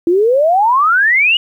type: exponential sweep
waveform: sine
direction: up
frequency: 329.6 to 2957 Hz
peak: -8 dBFS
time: 0.07-1.37 s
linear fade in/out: 2 ms
effects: 8-bit